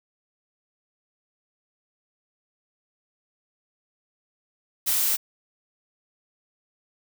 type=noise; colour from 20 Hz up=blue; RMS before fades=-23 dBFS; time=4.86-5.17 s; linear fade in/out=20 ms; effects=none